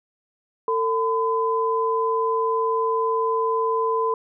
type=tone pair together; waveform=sine; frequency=450 / 1012 Hz; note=A4 / B5; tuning=+39 / +42 cents; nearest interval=octave + major second; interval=1403 cents; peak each=-22 / -22 dBFS; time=0.68-4.14 s; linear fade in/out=2 ms; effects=none